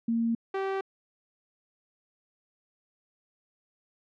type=tone pair in turn; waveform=sine / sawtooth; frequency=230.3 / 387.3 Hz; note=A#3 / G4; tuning=-21 / -21 cents; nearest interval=major sixth; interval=900 cents; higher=second; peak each=-24 dBFS; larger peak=neither; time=0.08-0.35 / 0.54-0.81 s; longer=neither; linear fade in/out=5 ms; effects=low-pass 2000 Hz 12 dB/octave